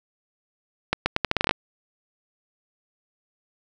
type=accelerating click train; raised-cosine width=0.3 ms; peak=-4 dBFS; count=11; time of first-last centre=0.93-1.51 s; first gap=130 ms; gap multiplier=0.8; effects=none